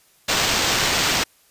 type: noise with sample-and-hold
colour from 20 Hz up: blue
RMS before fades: -20 dBFS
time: 0.28-1.24 s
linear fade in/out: 10 ms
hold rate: 11025 Hz
effects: white hiss -57 dBFS RMS until 1.5 s + resampled to 32000 Hz